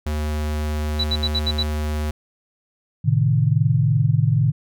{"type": "tone", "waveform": "square", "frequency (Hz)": 75.7, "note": "D#2", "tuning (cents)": -47, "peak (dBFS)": -22, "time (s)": [0.06, 2.11], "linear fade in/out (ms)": 5}
{"type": "tone bursts", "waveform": "sine", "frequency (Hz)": 3951, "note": "B7", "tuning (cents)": 0, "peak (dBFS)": -19, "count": 6, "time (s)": [0.99, 1.631], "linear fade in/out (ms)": 10, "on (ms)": 51, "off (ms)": 67}
{"type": "chord", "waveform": "sine", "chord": "A diminished", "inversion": "none", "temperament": "equal with one note detuned", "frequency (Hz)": [110, 130.81, 153.42], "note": ["A2", "C3", "Eb3"], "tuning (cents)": [0, 0, -24], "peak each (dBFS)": -19, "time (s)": [3.04, 4.52], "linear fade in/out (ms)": 20}
{"effects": []}